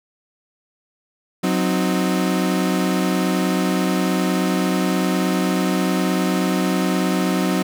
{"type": "chord", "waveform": "35% pulse", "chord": "C diminished", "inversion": "second", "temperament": "equal", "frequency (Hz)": [185, 261.6, 311.1], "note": ["Gb3", "C4", "Eb4"], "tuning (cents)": [0, 0, 0], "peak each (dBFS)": [-18, -22, -22], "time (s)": [1.43, 7.63], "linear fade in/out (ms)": 10, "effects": []}